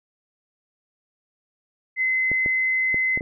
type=tone; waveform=sine; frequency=2048 Hz; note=C7; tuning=38 cents flat; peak=-19 dBFS; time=1.96-3.21 s; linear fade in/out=50 ms
type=clicks; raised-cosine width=2 ms; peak=-18 dBFS; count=5; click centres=2.316 / 2.461 / 2.944 / 3.175 / 3.209 s
effects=none